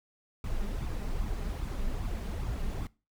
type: noise with flanger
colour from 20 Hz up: brown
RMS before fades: -33 dBFS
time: 0.44-2.87 s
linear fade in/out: 2 ms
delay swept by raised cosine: 0.82 to 5.02 ms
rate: 2.5 Hz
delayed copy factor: +0.55
effects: noise-tail reverb RT60 0.3 s tail -21 dB re dry